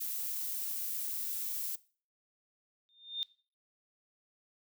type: noise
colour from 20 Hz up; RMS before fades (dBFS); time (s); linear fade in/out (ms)
violet; -37; 0-1.76; 10
type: tone with exponential growth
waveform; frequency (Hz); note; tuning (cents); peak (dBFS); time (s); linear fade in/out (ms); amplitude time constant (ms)
sine; 3629; A#7; -47; -29; 2.89-3.23; 0; 72
effects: noise-tail reverb RT60 0.4 s tail -20 dB re dry